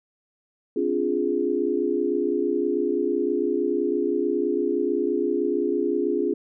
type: chord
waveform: sine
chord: D half-diminished seventh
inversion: third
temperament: equal with one note detuned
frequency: 261.6 / 291 / 349.2 / 415.3 Hz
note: C4 / D4 / F4 / Ab4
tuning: 0 / -16 / 0 / 0 cents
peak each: -29 / -28 / -25 / -25 dBFS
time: 0.76-6.34 s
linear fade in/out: 5 ms
effects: none